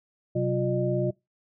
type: tone cluster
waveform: sine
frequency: 129.4 / 187.6 / 353.8 / 607 Hz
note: C3 / F#3 / F4 / D#5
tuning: -19 / +24 / +23 / -43 cents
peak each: -27 / -31 / -28 / -29 dBFS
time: 0.35-1.11 s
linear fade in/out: 10 ms
effects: noise-tail reverb RT60 0.2 s tail -23 dB re dry